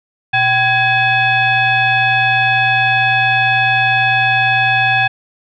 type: tone with frequency modulation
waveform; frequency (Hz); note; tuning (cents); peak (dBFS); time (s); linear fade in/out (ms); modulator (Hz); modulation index
sine; 1661.2; G#6; 0; -10; 0.33-5.08; 10; 891; 1.4
effects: none